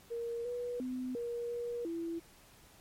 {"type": "tone with pitch steps", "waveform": "sine", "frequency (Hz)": [467.9, 486.3, 254.1, 474.1, 476.9, 333.9], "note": ["A#4", "B4", "B3", "A#4", "A#4", "E4"], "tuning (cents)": [6, -27, 49, 29, 39, 22], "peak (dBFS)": -35, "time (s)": [0.1, 2.2], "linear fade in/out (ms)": 20, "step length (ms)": 350, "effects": ["pink hiss -60 dBFS RMS until 2.8 s", "MP3 64 kbps"]}